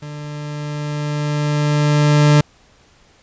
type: tone with level ramp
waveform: 40% pulse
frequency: 148.2 Hz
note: D3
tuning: 16 cents sharp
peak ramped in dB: -28 to -7 dBFS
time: 0.02-2.41 s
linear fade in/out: 5 ms
effects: pink hiss -52 dBFS RMS until 3.22 s + resampled to 16000 Hz